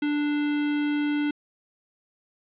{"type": "tone with notch filter", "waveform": "square", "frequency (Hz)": 294, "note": "D4", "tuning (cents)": 2, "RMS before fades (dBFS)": -25, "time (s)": [0.02, 1.31], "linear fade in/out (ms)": 5, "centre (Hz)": 800, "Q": 1.9, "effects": ["resampled to 8000 Hz", "10-bit"]}